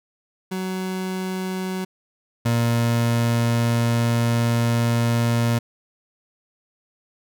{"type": "tone pair in turn", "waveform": "30% pulse", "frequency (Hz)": [186.8, 117.38], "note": ["F#3", "A#2"], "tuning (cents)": [17, 12], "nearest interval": "minor sixth", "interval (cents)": 805, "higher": "first", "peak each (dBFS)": [-22, -15], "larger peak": "second", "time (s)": [[0.51, 1.85], [2.45, 5.59]], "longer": "second", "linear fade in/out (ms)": 10, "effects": []}